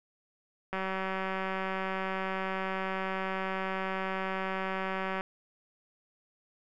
click train, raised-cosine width 0.5 ms, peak -19 dBFS, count 852, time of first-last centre 0.73-5.209 s, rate 190 Hz, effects none

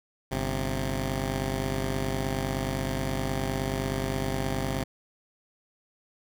10% pulse tone pair together, 49.59 / 132.4 Hz, G1 / C3, +21 / +21 cents, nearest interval octave + perfect fourth, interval 1700 cents, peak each -22 dBFS, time 0.31-4.84 s, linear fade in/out 10 ms, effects none

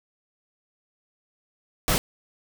pink noise, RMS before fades -22 dBFS, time 1.88-1.98 s, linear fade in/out 0 ms, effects none

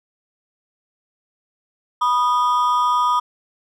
triangle ring-modulated tone, 1108.7 Hz, C#6, in tune, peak -10 dBFS, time 2.01-3.2 s, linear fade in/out 10 ms, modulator 126 Hz, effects none

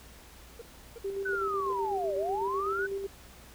triangle tone bursts, 466.2 Hz, A#4, in tune, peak -38 dBFS, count 4, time 0.59-1.718 s, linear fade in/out 5 ms, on 27 ms, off 340 ms
sine tone with tremolo, 393.1 Hz, G4, 5 cents sharp, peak -30 dBFS, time 1.04-3.07 s, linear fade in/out 10 ms, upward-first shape square, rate 8 Hz, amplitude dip 40%
sine linear two-way sweep, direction down then up, 1526 to 554.4 to 1526 Hz, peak -30 dBFS, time 1.25-2.87 s, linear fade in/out 10 ms, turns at 2.16 s
effects added 60 Hz sine -55 dBFS peak until 3.54 s + pink hiss -53 dBFS RMS until 3.54 s

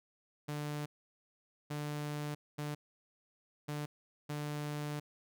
sawtooth tone bursts at uneven times, 148.1 Hz, D3, 15 cents sharp, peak -33 dBFS, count 5, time 0.48-0.86 / 1.7-2.35 / 2.58-2.75 / 3.68-3.86 / 4.29-5 s, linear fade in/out 10 ms, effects none

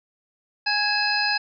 harmonic tone with a mistuned harmonic, 830.6 Hz, G#5, in tune, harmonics 1 / 2 / 3 / 5 / 6, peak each -27 / -25 / -27 / -28 / -26 dBFS, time 0.66-1.38 s, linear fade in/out 10 ms, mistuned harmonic 3, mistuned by +76 cents, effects none

